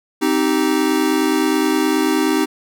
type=chord; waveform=square; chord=C minor; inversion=none; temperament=equal with one note detuned; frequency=261.6 / 311.1 / 388.4 Hz; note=C4 / Eb4 / G4; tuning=0 / 0 / -16 cents; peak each=-21 / -18 / -21 dBFS; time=0.21-2.46 s; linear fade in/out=20 ms; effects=none